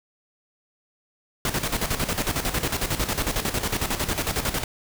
pink noise with tremolo, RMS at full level -24 dBFS, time 1.45-4.64 s, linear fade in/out 2 ms, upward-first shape square, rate 11 Hz, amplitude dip 65%, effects none

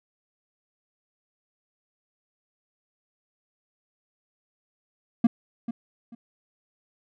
triangle tone with echo, 233.1 Hz, A#3, in tune, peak -12 dBFS, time 5.24-5.27 s, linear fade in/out 5 ms, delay 440 ms, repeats 2, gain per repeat -13 dB, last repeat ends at 6.15 s, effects none

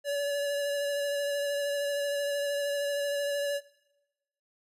square tone with vibrato, 571 Hz, D5, 49 cents flat, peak -29 dBFS, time 0.04-3.61 s, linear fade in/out 50 ms, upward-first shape sine, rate 13 Hz, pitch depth 16 cents each way, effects noise-tail reverb RT60 1.0 s tail -22 dB re dry + resampled to 32000 Hz

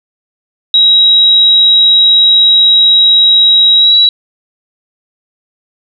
sine tone with pitch glide, 3839 to 3904 Hz, B7 to B7, -50 to -21 cents, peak -3 dBFS, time 0.74-4.09 s, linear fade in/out 2 ms, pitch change +29 cents, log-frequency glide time 3.76-3.97 s, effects none

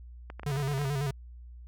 clicks, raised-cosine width 0.5 ms, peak -26 dBFS, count 11, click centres 0.301 / 0.396 / 0.433 / 0.501 / 0.559 / 0.6 / 0.675 / 0.716 / 0.778 / 0.816 / 0.855 s
square tone with vibrato, 140 Hz, C#3, 18 cents sharp, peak -29 dBFS, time 0.46-1.11 s, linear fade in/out 5 ms, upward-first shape square, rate 9.1 Hz, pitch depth 68 cents each way
effects added 60 Hz sine -44 dBFS peak until 1.67 s

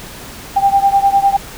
sine beating tone pair, 789 / 798.9 Hz, G5 / G5, +11 / +33 cents, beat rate 9.9 Hz, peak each -11 / -13 dBFS, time 0.56-1.37 s, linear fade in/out 10 ms, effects pink hiss -32 dBFS RMS until 1.57 s

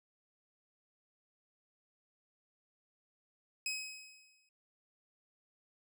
20% pulse tone with exponential decay, 2541 Hz, D#7, 36 cents sharp, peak -29 dBFS, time 3.66-4.49 s, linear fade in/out 2 ms, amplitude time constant 180 ms, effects none

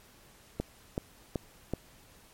click train, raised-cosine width 2 ms, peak -17 dBFS, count 4, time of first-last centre 0.6-1.736 s, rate 2.64 Hz, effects pink hiss -58 dBFS RMS until 2.33 s + MP3 64 kbps

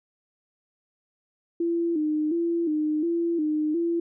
sine tone with vibrato, 321.5 Hz, E4, 43 cents flat, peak -22 dBFS, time 1.6-4 s, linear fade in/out 5 ms, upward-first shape square, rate 1.4 Hz, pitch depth 89 cents each way, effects none

